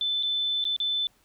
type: tone with dropouts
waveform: sine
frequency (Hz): 3520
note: A7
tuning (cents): 0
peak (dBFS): -24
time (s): 0.01-1.07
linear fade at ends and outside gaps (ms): 1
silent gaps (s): 0.227-0.232 / 0.641-0.652 / 0.764-0.801
effects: pink hiss -64 dBFS RMS until 1.24 s